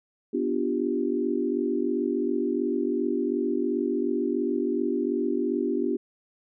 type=chord; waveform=sine; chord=G dominant seventh; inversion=first; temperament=equal; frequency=246.9 / 293.7 / 349.2 / 392 Hz; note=B3 / D4 / F4 / G4; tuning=0 / 0 / 0 / 0 cents; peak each=-29 dBFS; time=0.33-5.97 s; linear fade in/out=10 ms; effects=none